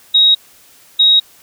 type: tone pair in turn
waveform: sine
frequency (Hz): 3790 / 3790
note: A#7 / A#7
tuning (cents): +28 / +28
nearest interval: unison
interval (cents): 0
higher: neither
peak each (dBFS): -6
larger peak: neither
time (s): 0.14-0.35 / 0.99-1.2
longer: neither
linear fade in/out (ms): 10
effects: white hiss -46 dBFS RMS until 1.42 s